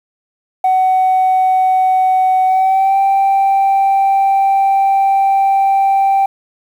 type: tone with pitch glide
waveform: sine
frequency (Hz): 750 to 782.8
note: F#5 to G5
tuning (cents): +23 to -3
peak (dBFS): -7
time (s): 0.64-6.26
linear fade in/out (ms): 5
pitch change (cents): +74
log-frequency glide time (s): 2.47-2.98
effects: tanh soft clip ceiling -7 dBFS + 7-bit